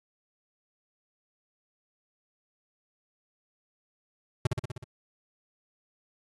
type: tone with echo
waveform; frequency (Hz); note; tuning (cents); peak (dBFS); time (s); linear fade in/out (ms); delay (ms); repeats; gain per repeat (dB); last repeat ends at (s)
square; 123.47; B2; 0; -22; 4.45-4.47; 5; 62; 6; -3; 4.842
effects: AAC 32 kbps